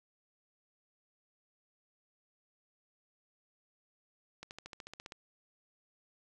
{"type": "accelerating click train", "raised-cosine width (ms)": 0.2, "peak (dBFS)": -28, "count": 11, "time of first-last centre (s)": [4.43, 5.121], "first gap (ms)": 79, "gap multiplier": 0.97, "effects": []}